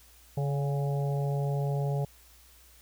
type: harmonic tone with a mistuned harmonic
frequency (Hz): 141.4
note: C#3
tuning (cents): +35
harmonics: 1 / 3 / 4 / 5 / 6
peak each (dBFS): -27 / -37 / -39 / -41 / -43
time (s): 0.37-2.05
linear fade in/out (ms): 5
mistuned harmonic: 6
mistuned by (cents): -46
effects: added 60 Hz sine -58 dBFS peak until 2.81 s + white hiss -58 dBFS RMS until 2.81 s